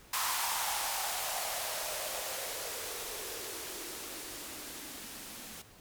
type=noise with band-pass filter sweep; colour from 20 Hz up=violet; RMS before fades=-38 dBFS; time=0.13-5.62 s; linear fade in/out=5 ms; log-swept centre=1000 to 210 Hz; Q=3.9; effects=pink hiss -57 dBFS RMS until 5.8 s